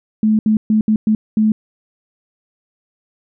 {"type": "tone bursts at uneven times", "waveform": "sine", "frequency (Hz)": 216.2, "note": "A3", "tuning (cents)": -30, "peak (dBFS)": -10, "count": 6, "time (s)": [[0.23, 0.39], [0.46, 0.57], [0.7, 0.81], [0.88, 0.96], [1.07, 1.15], [1.37, 1.52]], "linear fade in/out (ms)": 2, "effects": []}